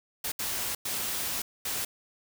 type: noise bursts at uneven times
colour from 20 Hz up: white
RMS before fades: -32 dBFS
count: 4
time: 0.24-0.32 / 0.39-0.75 / 0.85-1.42 / 1.65-1.85 s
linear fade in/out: 5 ms
effects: none

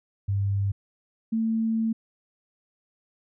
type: tone pair in turn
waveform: sine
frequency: 99.4 / 224 Hz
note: G2 / A3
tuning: +25 / +31 cents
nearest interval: octave + major second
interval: 1406 cents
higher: second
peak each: -22 dBFS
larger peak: neither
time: 0.28-0.72 / 1.32-1.93 s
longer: second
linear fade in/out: 10 ms
effects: none

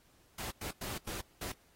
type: noise bursts at uneven times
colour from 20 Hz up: pink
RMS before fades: -41 dBFS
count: 5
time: 0.38-0.51 / 0.61-0.71 / 0.81-0.98 / 1.07-1.21 / 1.41-1.52 s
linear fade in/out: 5 ms
effects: pink hiss -67 dBFS RMS until 1.75 s + AAC 48 kbps

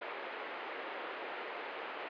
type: band-pass noise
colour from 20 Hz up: pink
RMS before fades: -43 dBFS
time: 0.01-2.09 s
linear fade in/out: 10 ms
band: 390 to 2700 Hz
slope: 24 dB/octave
effects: resampled to 11025 Hz

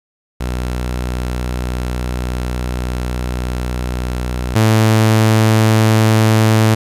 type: tone pair in turn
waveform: sawtooth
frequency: 61.74 / 110.01 Hz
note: B1 / A2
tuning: 0 / 0 cents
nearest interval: minor seventh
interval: 1000 cents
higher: second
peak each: -14 / -5 dBFS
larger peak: second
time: 0.4-4.55 / 4.55-6.75 s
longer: first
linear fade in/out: 10 ms
effects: resampled to 32000 Hz + 7-bit

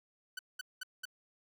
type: tone bursts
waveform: sawtooth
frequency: 1500 Hz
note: F#6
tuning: 23 cents sharp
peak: -35 dBFS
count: 4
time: 0.37-1.054 s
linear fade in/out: 5 ms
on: 21 ms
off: 200 ms
effects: none

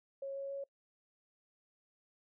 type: tone with pitch steps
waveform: sine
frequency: 548 / 551.2 / 554.4 Hz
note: C#5 / C#5 / C#5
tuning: -20 / -10 / 0 cents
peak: -38 dBFS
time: 0.22-0.64 s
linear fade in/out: 5 ms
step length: 140 ms
effects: noise-tail reverb RT60 0.1 s tail -23 dB re dry

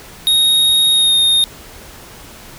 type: tone with pitch glide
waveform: square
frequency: 3745 to 3691 Hz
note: A#7 to A#7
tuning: +7 to -18 cents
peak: -10 dBFS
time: 0.27-1.44 s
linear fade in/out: 0 ms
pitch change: -25 cents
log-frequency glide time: 0.92-1.15 s
effects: pink hiss -37 dBFS RMS until 2.58 s

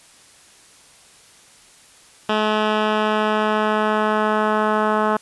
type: tone with low-pass filter sweep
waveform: 10% pulse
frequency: 214.2 Hz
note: A3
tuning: 46 cents flat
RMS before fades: -19 dBFS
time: 2.29-5.17 s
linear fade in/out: 5 ms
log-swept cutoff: 2900 to 1400 Hz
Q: 1.5
effects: white hiss -49 dBFS RMS until 5.21 s + resampled to 24000 Hz

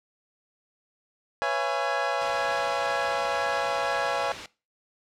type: chord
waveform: 25% pulse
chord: C# minor seventh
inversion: third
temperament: equal with one note detuned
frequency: 493.9 / 554.4 / 673.9 / 830.6 Hz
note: B4 / C#5 / E5 / G#5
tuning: 0 / 0 / +38 / 0 cents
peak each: -30 / -26 / -27 / -25 dBFS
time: 1.42-4.32 s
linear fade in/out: 0 ms
type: noise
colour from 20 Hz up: white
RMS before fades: -35 dBFS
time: 2.21-4.46 s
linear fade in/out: 2 ms
effects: noise-tail reverb RT60 0.3 s tail -20 dB re dry + low-pass 4000 Hz 12 dB/octave

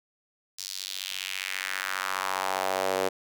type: tone with high-pass filter sweep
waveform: sawtooth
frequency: 94.8 Hz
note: F#2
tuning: 43 cents sharp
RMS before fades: -31 dBFS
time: 0.58-3.09 s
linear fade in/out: 10 ms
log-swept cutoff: 5200 to 470 Hz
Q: 2.2
effects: none

